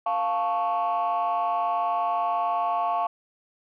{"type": "chord", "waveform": "sine", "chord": "F augmented", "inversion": "none", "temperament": "equal", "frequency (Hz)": [698.5, 880, 1108.7], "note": ["F5", "A5", "C#6"], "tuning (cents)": [0, 0, 0], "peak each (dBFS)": [-24, -27, -26], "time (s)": [0.06, 3.07], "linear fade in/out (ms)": 5, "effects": ["tanh soft clip ceiling -18 dBFS"]}